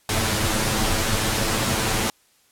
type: noise with comb filter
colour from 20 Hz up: pink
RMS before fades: -22 dBFS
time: 0.09-2.1 s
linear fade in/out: 2 ms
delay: 9.1 ms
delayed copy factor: +0.95
effects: white hiss -60 dBFS RMS until 2.51 s + low-pass 12000 Hz 12 dB/octave